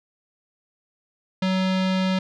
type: tone with low-pass filter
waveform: square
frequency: 187.7 Hz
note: F#3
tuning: 25 cents sharp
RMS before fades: -22 dBFS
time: 1.42-2.19 s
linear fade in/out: 5 ms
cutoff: 3900 Hz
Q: 1.9
effects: none